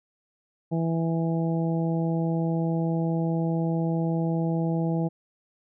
harmonic tone, 164.81 Hz, E3, in tune, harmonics 1 / 2 / 3 / 4 / 5, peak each -24 / -30 / -34 / -36 / -38 dBFS, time 0.71-5.09 s, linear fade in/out 20 ms, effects none

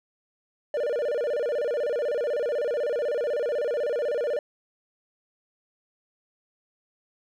triangle tone with vibrato, 531 Hz, C5, 25 cents sharp, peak -22 dBFS, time 0.74-4.39 s, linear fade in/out 2 ms, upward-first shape square, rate 16 Hz, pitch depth 190 cents each way, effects none

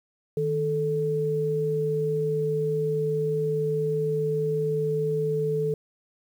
sine tone pair together, 154.7 / 437.6 Hz, D#3 / A4, -10 / -9 cents, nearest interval octave + tritone, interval 1801 cents, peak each -28 / -24 dBFS, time 0.37-5.74 s, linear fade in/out 2 ms, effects 9-bit

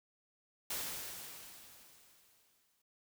white noise with exponential decay, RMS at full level -38 dBFS, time 0.7-2.82 s, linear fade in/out 5 ms, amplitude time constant 460 ms, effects none

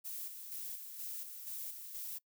violet noise with tremolo, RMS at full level -43 dBFS, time 0.04-2.19 s, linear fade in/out 20 ms, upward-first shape square, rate 2.1 Hz, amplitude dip 45%, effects noise-tail reverb RT60 0.1 s tail -23 dB re dry

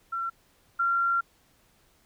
sine tone pair in turn, 1357 / 1376.7 Hz, E6 / F6, +50 / -25 cents, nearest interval unison, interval 25 cents, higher second, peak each -28 / -22 dBFS, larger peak second, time 0.12-0.3 / 0.79-1.21 s, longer second, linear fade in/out 10 ms, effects pink hiss -64 dBFS RMS until 2.05 s

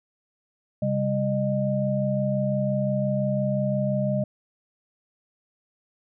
sine tone cluster, 133.5 / 199.3 / 611 Hz, C3 / G3 / D#5, +35 / +29 / -32 cents, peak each -26 dBFS, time 0.82-4.24 s, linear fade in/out 5 ms, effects none

